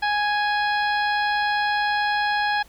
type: harmonic tone with a mistuned harmonic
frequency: 830.6 Hz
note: G#5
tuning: in tune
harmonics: 1 / 2 / 3 / 4 / 5 / 6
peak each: -22 / -24 / -33 / -34 / -34 / -38 dBFS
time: 0.02-2.63 s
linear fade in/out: 10 ms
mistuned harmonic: 6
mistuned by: +24 cents
effects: added 50 Hz sine -53 dBFS peak until 2.68 s + pink hiss -53 dBFS RMS until 2.68 s